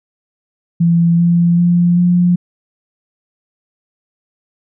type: tone with pitch steps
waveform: sine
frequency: 169.2 / 171.66 / 174.16 / 176.69 Hz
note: E3 / F3 / F3 / F3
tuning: +45 / -30 / -5 / +20 cents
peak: -8 dBFS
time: 0.8-2.36 s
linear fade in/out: 10 ms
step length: 390 ms
effects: none